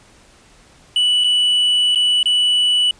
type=tone with dropouts; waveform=triangle; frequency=2960 Hz; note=F#7; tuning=in tune; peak=-11 dBFS; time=0.96-2.91 s; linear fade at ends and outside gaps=2 ms; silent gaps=1.239-1.243 / 1.949-1.957 / 2.23-2.257 s; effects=pink hiss -49 dBFS RMS until 2.99 s + resampled to 22050 Hz